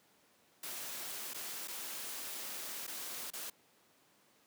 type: noise with dropouts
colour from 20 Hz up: white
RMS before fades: -43 dBFS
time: 0.63-3.5 s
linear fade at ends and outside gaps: 5 ms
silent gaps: 1.336-1.344 / 1.675-1.681 / 2.868-2.876 / 3.304-3.334 s
effects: pink hiss -68 dBFS RMS until 4.46 s + high-pass 200 Hz 12 dB/octave